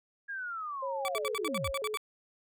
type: linear sweep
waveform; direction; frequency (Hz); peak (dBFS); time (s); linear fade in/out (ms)
sine; down; 1655 to 30.87; -35; 0.28-1.72; 20
type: tone with vibrato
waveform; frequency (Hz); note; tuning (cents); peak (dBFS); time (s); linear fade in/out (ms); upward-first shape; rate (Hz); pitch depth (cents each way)
sine; 482.9; B4; -39; -34; 0.82-1.96; 10; square; 1.5; 210
type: tone bursts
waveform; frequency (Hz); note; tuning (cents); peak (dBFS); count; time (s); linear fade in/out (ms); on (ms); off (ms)
20% pulse; 1148; D6; -40; -27; 10; 1.05-1.973; 0; 32; 67
effects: none